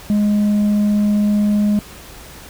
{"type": "tone with tanh clipping", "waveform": "sine", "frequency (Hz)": 207.7, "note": "G#3", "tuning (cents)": 0, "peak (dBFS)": -13, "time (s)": [0.1, 1.79], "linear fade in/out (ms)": 0, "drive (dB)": 3, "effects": ["added 60 Hz sine -44 dBFS peak until 2.49 s", "pink hiss -38 dBFS RMS until 2.49 s"]}